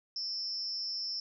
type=tone with amplitude modulation; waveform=sine; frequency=5300 Hz; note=E8; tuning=9 cents sharp; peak=-30 dBFS; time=0.16-1.2 s; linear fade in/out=2 ms; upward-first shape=sine; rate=286 Hz; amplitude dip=85%; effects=none

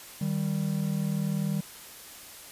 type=tone pair together; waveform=triangle; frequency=155.56 / 195.99 Hz; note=D#3 / G3; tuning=0 / 0 cents; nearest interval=major third; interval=400 cents; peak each=-27 dBFS; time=0.21-1.61 s; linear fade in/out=5 ms; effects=white hiss -46 dBFS RMS until 2.51 s + resampled to 32000 Hz

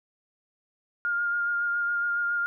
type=tone with vibrato; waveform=sine; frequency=1411 Hz; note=F6; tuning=17 cents sharp; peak=-24 dBFS; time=1.05-2.46 s; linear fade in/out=0 ms; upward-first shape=sine; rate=7.2 Hz; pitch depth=16 cents each way; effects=none

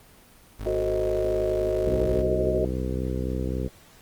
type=tone; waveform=30% pulse; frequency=51.91 Hz; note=G#1; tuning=in tune; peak=-29 dBFS; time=0.59-2.22 s; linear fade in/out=10 ms
type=chord; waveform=sine; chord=F# diminished seventh; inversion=none; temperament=equal; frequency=370 / 440 / 523.3 / 622.3 Hz; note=F#4 / A4 / C5 / Eb5; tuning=0 / 0 / 0 / 0 cents; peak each=-26 / -31 / -31 / -27 dBFS; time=0.66-2.65 s; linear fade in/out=2 ms
type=harmonic tone; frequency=63.8 Hz; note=C2; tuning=43 cents flat; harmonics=1 / 2 / 3 / 4 / 5 / 6 / 7 / 8; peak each=-29 / -32 / -34 / -35 / -36 / -37 / -37 / -38 dBFS; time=1.86-3.68 s; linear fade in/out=5 ms
effects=pink hiss -53 dBFS RMS until 4.01 s + Opus 24 kbps

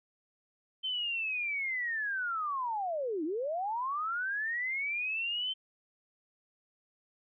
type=linear two-way sweep; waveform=sine; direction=down then up; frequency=3105 to 293.7 to 3105 Hz; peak=-31 dBFS; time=0.83-5.54 s; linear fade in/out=20 ms; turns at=3.24 s; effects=none

